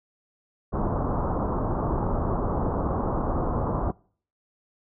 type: low-pass noise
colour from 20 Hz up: pink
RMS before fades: -26 dBFS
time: 0.72-3.92 s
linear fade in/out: 20 ms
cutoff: 1200 Hz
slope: 48 dB/octave
effects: noise-tail reverb RT60 0.5 s tail -25 dB re dry